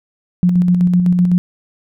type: tone with tremolo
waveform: sine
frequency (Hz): 178.2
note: F3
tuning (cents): +35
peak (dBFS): -8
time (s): 0.43-1.38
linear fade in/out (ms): 0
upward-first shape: square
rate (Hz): 7.9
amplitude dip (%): 35
effects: none